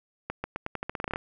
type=accelerating click train; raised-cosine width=0.5 ms; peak=-16 dBFS; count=14; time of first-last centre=0.3-1.159 s; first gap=140 ms; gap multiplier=0.86; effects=none